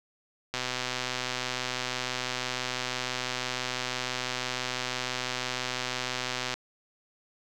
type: click train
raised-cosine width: 0.2 ms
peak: -13 dBFS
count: 757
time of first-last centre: 0.54-6.54 s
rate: 126 Hz
effects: none